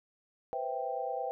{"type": "chord", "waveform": "sine", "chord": "C major seventh", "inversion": "third", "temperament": "equal", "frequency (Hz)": [493.9, 523.3, 659.3, 784], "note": ["B4", "C5", "E5", "G5"], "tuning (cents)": [0, 0, 0, 0], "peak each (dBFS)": [-39, -39, -39, -36], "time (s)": [0.53, 1.31], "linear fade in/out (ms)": 0, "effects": []}